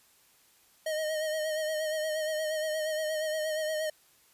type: tone with vibrato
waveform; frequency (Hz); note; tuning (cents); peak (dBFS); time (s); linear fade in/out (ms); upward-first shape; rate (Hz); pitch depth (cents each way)
square; 622.3; D#5; 0; -30; 0.86-3.9; 5; sine; 8.5; 37
effects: white hiss -63 dBFS RMS until 4.33 s + resampled to 32000 Hz